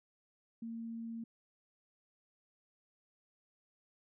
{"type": "tone", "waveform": "sine", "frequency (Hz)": 228.9, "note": "A#3", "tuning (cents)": -31, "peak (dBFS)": -40, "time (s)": [0.62, 1.24], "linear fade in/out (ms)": 5, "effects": []}